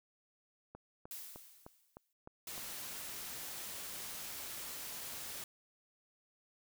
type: click train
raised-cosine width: 1 ms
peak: -35 dBFS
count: 7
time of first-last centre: 0.75-2.579 s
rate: 3.28 Hz
type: noise with exponential decay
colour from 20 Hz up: blue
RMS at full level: -44 dBFS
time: 1.11-2.13 s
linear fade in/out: 2 ms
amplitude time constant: 220 ms
type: noise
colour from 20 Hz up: white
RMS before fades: -45 dBFS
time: 2.47-5.44 s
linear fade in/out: 2 ms
effects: none